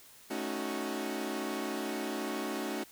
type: chord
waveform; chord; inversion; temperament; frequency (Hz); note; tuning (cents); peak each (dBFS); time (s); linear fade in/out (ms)
sawtooth; D# half-diminished seventh; second; equal with one note detuned; 218.1 / 277.2 / 311.1 / 370; A3 / C#4 / D#4 / F#4; -15 / 0 / 0 / 0; -36 / -35 / -36 / -35; 0.3-2.84; 10
effects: white hiss -56 dBFS RMS until 2.91 s